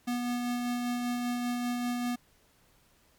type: tone with tremolo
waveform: square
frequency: 243.4 Hz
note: B3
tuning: 25 cents flat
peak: -29 dBFS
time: 0.07-2.16 s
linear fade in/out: 10 ms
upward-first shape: sine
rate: 5.1 Hz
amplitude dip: 25%
effects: pink hiss -65 dBFS RMS until 3.18 s + MP3 96 kbps